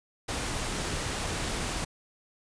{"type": "noise", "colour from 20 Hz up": "pink", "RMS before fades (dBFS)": -32, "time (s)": [0.28, 1.85], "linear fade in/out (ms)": 10, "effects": ["resampled to 22050 Hz"]}